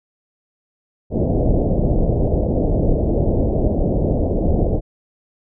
pink low-pass noise, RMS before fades -17 dBFS, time 1.1-4.81 s, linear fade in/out 50 ms, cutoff 660 Hz, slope 48 dB/octave, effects none

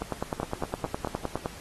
two click trains, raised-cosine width 1 ms, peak -15 / -16 dBFS, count 15 / 4, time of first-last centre 0.02-1.459 / 0.4-1.073 s, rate 9.73 / 4.46 Hz, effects pink hiss -46 dBFS RMS until 1.6 s + AAC 32 kbps

